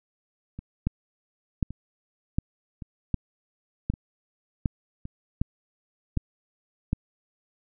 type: two click trains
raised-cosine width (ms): 5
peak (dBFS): -11 / -24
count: 9 / 6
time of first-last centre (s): 0.87-6.931 / 0.59-6.17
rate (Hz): 1.32 / 0.896
effects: none